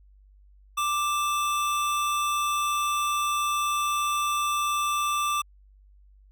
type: tone pair together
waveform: square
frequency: 1178.7 / 2637 Hz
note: D6 / E7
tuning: +6 / 0 cents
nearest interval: octave + major second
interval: 1394 cents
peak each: -25 / -34 dBFS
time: 0.77-5.42 s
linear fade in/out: 10 ms
effects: added 49 Hz sine -52 dBFS peak until 6.31 s